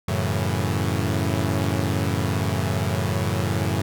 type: chord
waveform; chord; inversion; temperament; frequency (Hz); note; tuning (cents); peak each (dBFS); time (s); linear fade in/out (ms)
sawtooth; F# minor seventh; none; equal; 92.5 / 110 / 138.59 / 164.81; F#2 / A2 / C#3 / E3; 0 / 0 / 0 / 0; -21 / -22 / -24 / -26; 0.08-3.82; 5
effects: none